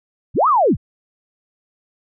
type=linear two-way sweep; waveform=sine; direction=up then down; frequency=32.7 to 1300 to 32.7 Hz; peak=-11 dBFS; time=0.34-0.77 s; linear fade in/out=50 ms; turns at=0.48 s; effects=none